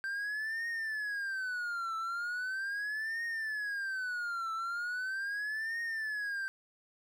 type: tone with vibrato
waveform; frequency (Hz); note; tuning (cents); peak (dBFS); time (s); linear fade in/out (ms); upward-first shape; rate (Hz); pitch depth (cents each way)
triangle; 1568; G6; 0; -32; 0.04-6.48; 0; triangle; 0.39; 300
effects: none